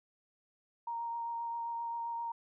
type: tone with vibrato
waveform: sine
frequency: 932 Hz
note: A#5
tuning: 1 cent flat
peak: -35 dBFS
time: 0.87-2.32 s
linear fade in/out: 5 ms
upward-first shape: triangle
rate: 7.6 Hz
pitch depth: 14 cents each way
effects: none